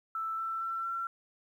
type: tone with pitch steps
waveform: sine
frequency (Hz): 1323 / 1333.7 / 1344.6 / 1355.5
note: E6 / E6 / E6 / E6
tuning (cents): +6 / +20 / +34 / +48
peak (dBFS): -32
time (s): 0.15-1.07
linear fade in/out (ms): 2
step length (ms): 230
effects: 11-bit